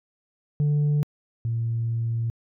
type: tone pair in turn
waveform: sine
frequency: 147.3 / 115.32 Hz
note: D3 / A#2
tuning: +6 / -18 cents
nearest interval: major third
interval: 424 cents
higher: first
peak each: -16 / -22 dBFS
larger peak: first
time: 0.6-1.03 / 1.45-2.3 s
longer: second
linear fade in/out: 0 ms
effects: tanh soft clip ceiling -18 dBFS